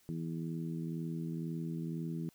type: harmonic tone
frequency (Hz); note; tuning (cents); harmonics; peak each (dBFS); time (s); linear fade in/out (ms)
82; E2; -9; 2 / 3 / 4 / 5; -37 / -43 / -44 / -53; 0.09-2.29; 0
effects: white hiss -68 dBFS RMS until 2.34 s